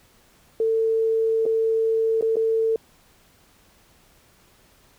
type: tone with dropouts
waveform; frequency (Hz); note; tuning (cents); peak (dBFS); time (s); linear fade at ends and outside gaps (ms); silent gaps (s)
sine; 447.7; A4; +30; -18; 0.6-2.76; 2; 1.455-1.462 / 2.211-2.224 / 2.358-2.367
effects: pink hiss -57 dBFS RMS until 4.98 s